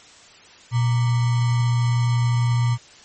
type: tone with sample-and-hold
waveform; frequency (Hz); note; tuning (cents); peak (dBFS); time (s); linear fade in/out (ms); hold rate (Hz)
sine; 120.2; B2; -46; -16; 0.71-2.78; 50; 1050
effects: white hiss -47 dBFS RMS until 3.04 s + MP3 32 kbps